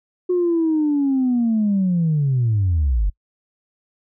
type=linear sweep; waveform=sine; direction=down; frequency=364.5 to 43.65 Hz; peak=-14 dBFS; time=0.29-3.1 s; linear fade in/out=10 ms; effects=noise-tail reverb RT60 0.1 s tail -26 dB re dry + tanh soft clip ceiling -12 dBFS